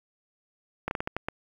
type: slowing click train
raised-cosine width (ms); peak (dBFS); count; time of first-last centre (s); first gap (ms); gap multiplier
0.5; -14; 7; 0.88-1.285; 31; 1.31
effects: 8-bit